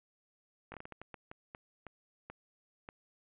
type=slowing click train; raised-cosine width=0.5 ms; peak=-30 dBFS; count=13; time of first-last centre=0.72-2.889 s; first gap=20 ms; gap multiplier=1.36; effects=resampled to 8000 Hz + 12-bit